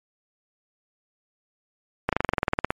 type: slowing click train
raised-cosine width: 0.5 ms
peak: -6 dBFS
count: 14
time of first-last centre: 2.09-2.705 s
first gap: 37 ms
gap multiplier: 1.04
effects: MP3 64 kbps